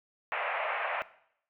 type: band-pass noise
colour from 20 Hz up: pink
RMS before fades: -33 dBFS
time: 0.32-1.02 s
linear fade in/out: 0 ms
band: 560 to 2600 Hz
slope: 48 dB/octave
effects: noise-tail reverb RT60 0.7 s tail -18 dB re dry